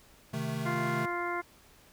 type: chord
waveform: square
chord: A diminished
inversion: first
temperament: equal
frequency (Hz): 130.81 / 155.56 / 220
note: C3 / Eb3 / A3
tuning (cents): 0 / 0 / 0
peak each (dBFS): -37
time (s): 0.33-1.06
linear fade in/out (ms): 10
type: harmonic tone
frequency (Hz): 349.2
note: F4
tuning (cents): 0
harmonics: 1 / 2 / 3 / 4 / 5 / 6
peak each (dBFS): -36 / -38 / -36 / -38 / -44 / -39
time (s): 0.65-1.42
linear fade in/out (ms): 20
effects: pink hiss -59 dBFS RMS until 1.92 s